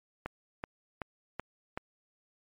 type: click train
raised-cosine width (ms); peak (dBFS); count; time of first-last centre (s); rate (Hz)
0.5; -20; 5; 0.26-1.775; 2.64
effects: MP3 96 kbps